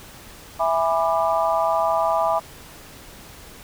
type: chord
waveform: sine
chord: E dominant seventh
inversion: none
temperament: just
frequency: 659.3 / 824.1 / 988.9 / 1186.7 Hz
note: E5 / G#5 / B5 / D6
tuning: 0 / -14 / +2 / +18 cents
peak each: -21 / -24 / -24 / -25 dBFS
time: 0.59-2.4 s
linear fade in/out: 20 ms
effects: pink hiss -43 dBFS RMS until 3.63 s